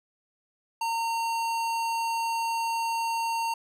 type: tone with hard clipping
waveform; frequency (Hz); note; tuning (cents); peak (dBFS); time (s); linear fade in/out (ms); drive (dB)
sine; 916; A#5; -31; -28; 0.81-3.54; 5; 18
effects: none